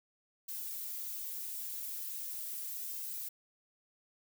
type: noise with flanger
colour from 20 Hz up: violet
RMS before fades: -41 dBFS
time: 0.48-3.29 s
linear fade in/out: 10 ms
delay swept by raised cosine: 1.9 to 5 ms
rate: 0.4 Hz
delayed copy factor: +0.6
effects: none